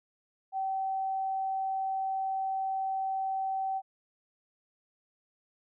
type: tone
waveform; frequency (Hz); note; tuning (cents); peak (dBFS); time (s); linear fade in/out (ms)
sine; 769; G5; -33; -29; 0.52-3.82; 50
effects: none